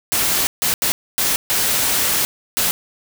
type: noise bursts at uneven times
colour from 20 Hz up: white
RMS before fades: -18 dBFS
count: 6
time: 0.12-0.47 / 0.62-0.74 / 0.82-0.92 / 1.18-1.36 / 1.5-2.25 / 2.57-2.71 s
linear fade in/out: 0 ms
effects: none